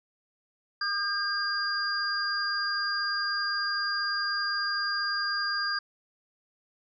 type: tone cluster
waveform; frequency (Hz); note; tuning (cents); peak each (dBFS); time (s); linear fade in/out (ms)
sine; 1214 / 1603 / 4805; D#6 / G6 / D8; -43 / +38 / +39; -33 / -30 / -31; 0.81-5.79; 5
effects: none